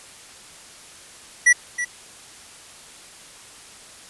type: tone with echo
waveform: square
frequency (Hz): 1949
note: B6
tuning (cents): -23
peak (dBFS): -11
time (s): 1.46-1.53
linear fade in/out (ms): 10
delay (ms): 320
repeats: 1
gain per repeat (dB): -12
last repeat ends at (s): 1.85
effects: white hiss -44 dBFS RMS until 4.09 s + resampled to 24000 Hz